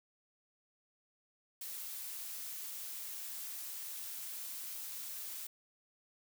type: noise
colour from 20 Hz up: blue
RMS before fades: -44 dBFS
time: 1.61-5.47 s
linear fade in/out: 5 ms
effects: none